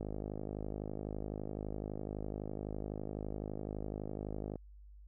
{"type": "click train", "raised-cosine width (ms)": 2, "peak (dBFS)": -27, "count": 237, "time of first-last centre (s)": [0.01, 4.557], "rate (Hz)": 51.9, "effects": ["added 50 Hz sine -52 dBFS peak until 5.07 s"]}